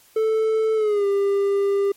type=tone with pitch glide; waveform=triangle; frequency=440 to 398.8 Hz; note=A4 to G4; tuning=0 to +30 cents; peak=-15 dBFS; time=0.16-1.92 s; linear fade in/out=5 ms; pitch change=-170 cents; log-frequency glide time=0.75-1.06 s; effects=white hiss -54 dBFS RMS until 1.96 s + MP3 64 kbps